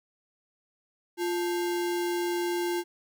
sine tone with sample-and-hold, 349.2 Hz, F4, in tune, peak -26 dBFS, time 1.17-2.84 s, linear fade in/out 50 ms, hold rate 1225 Hz, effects none

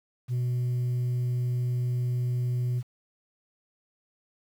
sine tone, 123.47 Hz, B2, in tune, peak -22 dBFS, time 0.28-2.83 s, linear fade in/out 50 ms, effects tanh soft clip ceiling -24 dBFS + 9-bit

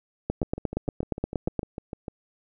two click trains, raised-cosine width 2 ms, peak -12 / -20 dBFS, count 12 / 12, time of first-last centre 0.3-1.593 / 0.43-2.082 s, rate 8.51 / 6.66 Hz, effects none

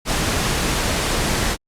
pink noise, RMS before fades -20 dBFS, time 0.05-1.57 s, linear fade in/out 50 ms, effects low-pass 10000 Hz 12 dB/octave + Opus 48 kbps

